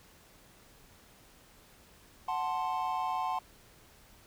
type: chord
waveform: triangle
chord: F# diminished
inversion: none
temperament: equal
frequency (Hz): 740 / 880 / 1046.5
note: F#5 / A5 / C6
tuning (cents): 0 / 0 / 0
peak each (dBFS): -33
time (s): 2.28-3.39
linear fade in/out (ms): 5
effects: pink hiss -59 dBFS RMS until 4.26 s